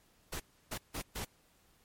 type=noise bursts at uneven times; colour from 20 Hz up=pink; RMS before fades=-39 dBFS; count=4; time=0.32-0.4 / 0.71-0.78 / 0.94-1.02 / 1.15-1.25 s; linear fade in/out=10 ms; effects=pink hiss -68 dBFS RMS until 1.84 s + MP3 64 kbps